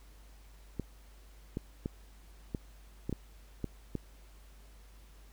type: clicks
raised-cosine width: 3 ms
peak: -21 dBFS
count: 8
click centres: 0.797 / 1.571 / 1.859 / 2.548 / 3.095 / 3.127 / 3.643 / 3.953 s
effects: added 50 Hz sine -53 dBFS peak until 5.32 s + pink hiss -63 dBFS RMS until 5.32 s